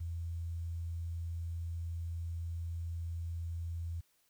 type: tone with quantisation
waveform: sine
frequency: 84 Hz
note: E2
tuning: 33 cents sharp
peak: -36 dBFS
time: 0-4.01 s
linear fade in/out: 10 ms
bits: 11
effects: white hiss -73 dBFS RMS until 4.29 s